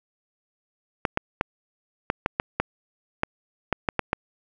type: clicks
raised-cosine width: 0.5 ms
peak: -6 dBFS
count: 12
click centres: 1.052 / 1.174 / 1.411 / 2.101 / 2.261 / 2.399 / 2.6 / 3.234 / 3.727 / 3.888 / 3.993 / 4.131 s
effects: none